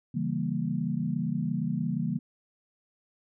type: chord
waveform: sine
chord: C# diminished seventh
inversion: none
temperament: equal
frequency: 138.59 / 164.81 / 196 / 233.1 Hz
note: C#3 / E3 / G3 / Bb3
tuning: 0 / 0 / 0 / 0 cents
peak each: -34 / -31 / -33 / -32 dBFS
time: 0.14-2.19 s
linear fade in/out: 10 ms
effects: none